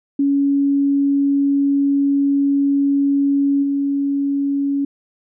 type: tone with level steps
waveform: sine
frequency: 280 Hz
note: C#4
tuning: 18 cents sharp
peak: -13 / -16 dBFS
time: 0.19-4.85 s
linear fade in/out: 5 ms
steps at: 3.62 s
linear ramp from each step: 20 ms
effects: none